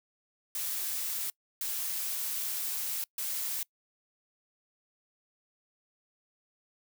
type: noise bursts at uneven times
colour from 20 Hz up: blue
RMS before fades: -34 dBFS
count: 3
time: 0.55-1.3 / 1.61-3.04 / 3.18-3.63 s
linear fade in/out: 2 ms
effects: noise-tail reverb RT60 0.1 s tail -25 dB re dry